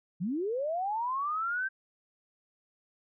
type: linear sweep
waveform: sine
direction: up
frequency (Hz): 155.3 to 1581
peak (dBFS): -29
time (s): 0.2-1.69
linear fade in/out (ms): 20
effects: none